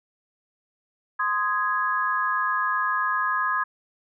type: chord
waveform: sine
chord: Ab major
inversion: first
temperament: just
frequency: 1038.3 / 1245.9 / 1661.2 Hz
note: C6 / Eb6 / Ab6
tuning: -14 / +2 / 0 cents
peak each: -26 dBFS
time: 1.19-3.64 s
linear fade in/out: 10 ms
effects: none